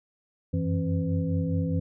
sine tone cluster, 89.2 / 94 / 165.4 / 269.9 / 503 Hz, F2 / F#2 / E3 / C#4 / B4, +37 / +28 / +6 / -46 / +32 cents, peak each -32 / -30 / -27 / -32 / -36 dBFS, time 0.53-1.8 s, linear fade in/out 10 ms, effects none

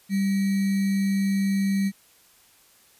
sine tone with sample-and-hold, 196 Hz, G3, in tune, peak -20 dBFS, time 0.09-1.92 s, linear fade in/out 50 ms, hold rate 2100 Hz, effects white hiss -57 dBFS RMS until 2.99 s + resampled to 32000 Hz

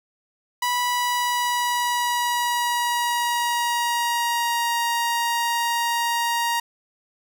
sawtooth tone with pitch glide, 981 to 939.4 Hz, B5 to A#5, -12 to +13 cents, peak -17 dBFS, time 0.62-6.6 s, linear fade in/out 5 ms, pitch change -75 cents, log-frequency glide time 0.84-4.79 s, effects 8-bit

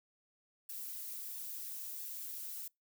violet noise with flanger, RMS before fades -44 dBFS, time 0.69-2.68 s, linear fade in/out 5 ms, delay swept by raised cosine 1.1 to 6 ms, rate 1.5 Hz, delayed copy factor +0.6, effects noise-tail reverb RT60 0.2 s tail -26 dB re dry

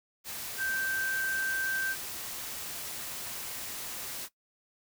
sine tone in noise, 1563 Hz, G6, 6 cents flat, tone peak -29 dBFS, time 0.57-1.96 s, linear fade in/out 50 ms, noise white, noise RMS -39 dBFS, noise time 0.24-4.29 s, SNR +7 dB, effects noise-tail reverb RT60 0.1 s tail -17 dB re dry

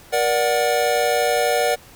square chord, Bb augmented, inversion none, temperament equal with one note detuned, 475.4 / 587.3 / 740 Hz, Bb4 / D5 / F#5, +34 / 0 / 0 cents, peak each -22 dBFS, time 0.12-1.76 s, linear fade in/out 20 ms, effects pink hiss -46 dBFS RMS until 1.95 s

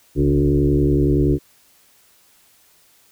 sine tone with frequency modulation, 217.2 Hz, A3, 22 cents flat, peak -13 dBFS, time 0.15-1.39 s, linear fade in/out 50 ms, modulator 70.6 Hz, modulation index 2.5, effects white hiss -55 dBFS RMS until 3.11 s

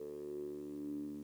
10% pulse tone with band-pass filter sweep, 73.42 Hz, D2, in tune, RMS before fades -44 dBFS, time 0-1.23 s, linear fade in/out 5 ms, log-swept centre 430 to 260 Hz, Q 8.9, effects 11-bit

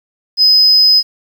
sine tone, 5040 Hz, D#8, 21 cents sharp, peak -4 dBFS, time 0.37-1.03 s, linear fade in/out 50 ms, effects tanh soft clip ceiling -2 dBFS + 7-bit

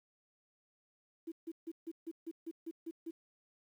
sine tone bursts, 329.7 Hz, E4, in tune, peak -39 dBFS, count 10, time 1.27-3.11 s, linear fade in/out 10 ms, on 49 ms, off 150 ms, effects 11-bit

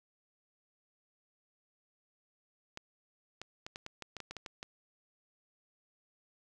clicks, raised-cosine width 0.2 ms, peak -25 dBFS, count 12, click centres 2.774 / 3.416 / 3.665 / 3.759 / 3.864 / 4.023 / 4.167 / 4.203 / 4.31 / 4.367 / 4.462 / 4.629 s, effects none

